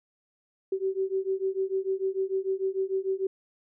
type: beating tone pair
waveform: sine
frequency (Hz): 380 / 386.7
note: F#4 / G4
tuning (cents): +46 / -24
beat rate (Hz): 6.7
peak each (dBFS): -29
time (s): 0.72-3.27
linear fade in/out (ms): 5
effects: none